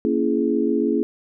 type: chord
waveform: sine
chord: A# half-diminished seventh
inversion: none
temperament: just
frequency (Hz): 233.1 / 279.7 / 335.6 / 419.5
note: A#3 / C#4 / E4 / G#4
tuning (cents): 0 / +16 / +31 / +17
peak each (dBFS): -23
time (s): 0.05-1.03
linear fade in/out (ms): 0
effects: none